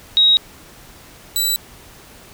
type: tone pair in turn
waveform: sine / 15% pulse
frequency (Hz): 3800 / 3952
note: A#7 / B7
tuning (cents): +33 / 0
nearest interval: minor second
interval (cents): 67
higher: second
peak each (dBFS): -9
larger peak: neither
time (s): 0.17-0.37 / 1.36-1.56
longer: neither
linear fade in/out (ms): 0
effects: pink hiss -43 dBFS RMS until 2.33 s